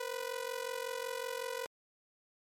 sawtooth ring-modulated tone, 493.9 Hz, B4, in tune, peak -30 dBFS, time 0-1.66 s, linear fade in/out 0 ms, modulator 22.7 Hz, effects MP3 64 kbps

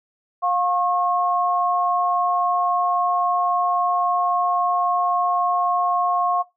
sine tone pair together, 710 / 1086.3 Hz, F5 / C#6, +28 / -35 cents, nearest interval perfect fifth, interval 737 cents, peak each -21 dBFS, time 0.42-6.43 s, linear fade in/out 20 ms, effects noise-tail reverb RT60 0.2 s tail -17 dB re dry

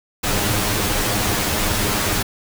pink noise with comb filter, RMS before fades -20 dBFS, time 0.23-2.23 s, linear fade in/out 10 ms, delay 9.7 ms, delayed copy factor +0.7, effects none

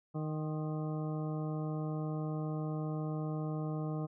harmonic tone with a mistuned harmonic, 154.6 Hz, D#3, 11 cents flat, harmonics 1 / 2 / 3 / 4 / 5 / 7 / 8, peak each -35 / -41 / -45 / -47 / -49 / -52 / -53 dBFS, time 0.14-4.07 s, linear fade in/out 20 ms, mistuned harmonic 7, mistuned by -31 cents, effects none

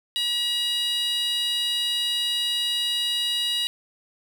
15% pulse tone with high-pass filter, 960 Hz, B5, 49 cents flat, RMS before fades -25 dBFS, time 0.16-3.67 s, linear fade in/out 0 ms, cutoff 3400 Hz, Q 7.8, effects none

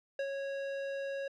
square tone with ADSR envelope, 551 Hz, C#5, 11 cents flat, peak -32 dBFS, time 0.19-1.28 s, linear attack 3 ms, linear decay 70 ms, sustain -4 dB, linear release 5 ms, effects low-pass 3000 Hz 12 dB/octave

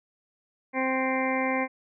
harmonic tone, 261.6 Hz, C4, in tune, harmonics 1 / 2 / 3 / 4 / 6 / 7 / 8 / 9, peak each -29 / -30 / -32 / -33 / -40 / -38 / -31 / -37 dBFS, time 0.73-1.68 s, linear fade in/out 50 ms, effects none

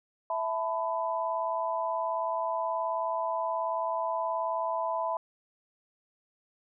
sine chord, E suspended fourth, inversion none, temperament equal with one note detuned, 659.3 / 880 / 998.7 Hz, E5 / A5 / B5, 0 / 0 / +19 cents, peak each -32 / -35 / -31 dBFS, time 0.3-5.17 s, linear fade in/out 2 ms, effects none

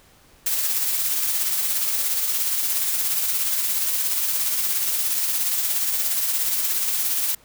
blue noise with tremolo, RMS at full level -21 dBFS, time 0.46-7.35 s, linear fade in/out 5 ms, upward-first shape triangle, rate 17 Hz, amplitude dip 40%, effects pink hiss -54 dBFS RMS until 7.44 s

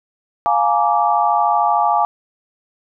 sine chord, Bb dominant seventh, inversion second, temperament just, 699.2 / 839.1 / 932.3 / 1165.4 Hz, F5 / Ab5 / Bb5 / D6, +2 / +18 / 0 / -14 cents, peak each -18 / -16 / -22 / -19 dBFS, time 0.46-2.05 s, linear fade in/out 0 ms, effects none

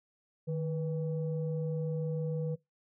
sine tone pair together, 154.34 / 490 Hz, D#3 / B4, -14 / -14 cents, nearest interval octave + minor sixth, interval 2000 cents, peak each -31 / -36 dBFS, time 0.47-2.56 s, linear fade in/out 20 ms, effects noise-tail reverb RT60 0.2 s tail -23 dB re dry + tanh soft clip ceiling -24 dBFS

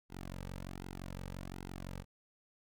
sawtooth tone with flanger, 45.85 Hz, F#1, 15 cents flat, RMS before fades -45 dBFS, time 0.09-2.05 s, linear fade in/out 50 ms, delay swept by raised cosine 1.7 to 2.9 ms, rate 1.3 Hz, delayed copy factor -0.85, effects none

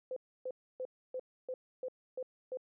sine tone bursts, 512 Hz, C5, 38 cents flat, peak -36 dBFS, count 8, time 0.11-2.572 s, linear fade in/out 2 ms, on 54 ms, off 290 ms, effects none

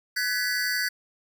square tone cluster, 1509 / 1688 / 1967 / 4598 Hz, F#6 / G#6 / B6 / D8, +34 / +28 / -7 / -37 cents, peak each -31 dBFS, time 0.16-0.89 s, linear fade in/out 10 ms, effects none

